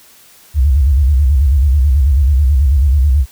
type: tone with vibrato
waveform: sine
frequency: 68.9 Hz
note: C#2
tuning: 10 cents flat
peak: -7 dBFS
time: 0.54-3.26 s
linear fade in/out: 50 ms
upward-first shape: square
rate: 9.2 Hz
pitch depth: 140 cents each way
effects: white hiss -44 dBFS RMS until 3.31 s